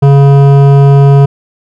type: tone with hard clipping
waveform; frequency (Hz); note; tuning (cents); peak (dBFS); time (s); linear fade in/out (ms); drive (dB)
sine; 139.7; C#3; +14; -3; 0.02-1.26; 10; 13
effects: none